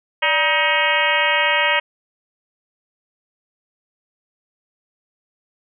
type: harmonic tone with a mistuned harmonic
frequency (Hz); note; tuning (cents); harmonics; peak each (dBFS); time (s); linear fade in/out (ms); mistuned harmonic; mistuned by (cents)
316; D#4; +27; 2 / 3 / 4 / 5 / 6 / 7 / 8 / 9 / 10; -24 / -22 / -27 / -26 / -21 / -22 / -24 / -24 / -27; 0.22-1.8; 10; 2; -130
effects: none